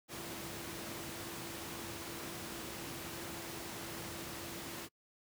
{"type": "tone in noise", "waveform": "sine", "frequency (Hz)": 336.2, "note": "E4", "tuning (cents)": 34, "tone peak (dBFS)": -50, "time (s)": [0.08, 4.89], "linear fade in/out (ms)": 50, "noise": "pink", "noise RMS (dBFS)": -44, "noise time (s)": [0.08, 4.89], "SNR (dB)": -9, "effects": ["noise-tail reverb RT60 0.1 s tail -26 dB re dry", "high-pass 100 Hz 12 dB/octave"]}